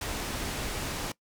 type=low-pass noise; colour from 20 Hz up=pink; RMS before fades=-34 dBFS; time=0.01-1.12 s; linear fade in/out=5 ms; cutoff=11000 Hz; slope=12 dB/octave; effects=noise-tail reverb RT60 0.1 s tail -21 dB re dry

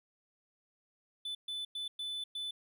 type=tone bursts at uneven times; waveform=triangle; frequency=3500 Hz; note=A7; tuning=10 cents flat; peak=-35 dBFS; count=5; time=1.25-1.35 / 1.48-1.65 / 1.75-1.88 / 1.99-2.24 / 2.35-2.51 s; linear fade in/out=5 ms; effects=none

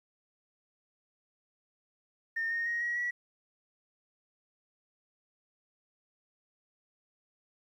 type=tone with pitch steps; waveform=sine; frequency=1822 / 1849.6 / 1877.6 / 1906 / 1934.8 Hz; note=A#6 / A#6 / A#6 / A#6 / B6; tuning=-40 / -14 / +12 / +38 / -36 cents; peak=-29 dBFS; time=2.36-3.11 s; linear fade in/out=10 ms; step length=150 ms; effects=tanh soft clip ceiling -25 dBFS + 11-bit

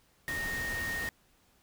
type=tone in noise; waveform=sine; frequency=1852 Hz; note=A#6; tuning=12 cents flat; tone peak=-33 dBFS; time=0.28-1.09 s; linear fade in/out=0 ms; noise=pink; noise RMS=-40 dBFS; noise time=0.28-1.09 s; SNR=+4 dB; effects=pink hiss -67 dBFS RMS until 1.62 s

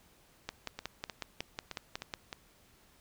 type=two click trains; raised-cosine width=0.2 ms; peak=-19 / -22 dBFS; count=10 / 6; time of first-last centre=0.49-2.138 / 0.79-2.328 s; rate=5.46 / 3.25 Hz; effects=pink hiss -64 dBFS RMS until 3 s

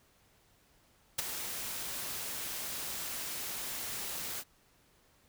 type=noise with ADSR envelope; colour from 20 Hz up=white; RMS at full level=-30 dBFS; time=1.18-4.44 s; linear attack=10 ms; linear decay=17 ms; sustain=-9 dB; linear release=50 ms; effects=pink hiss -67 dBFS RMS until 5.28 s

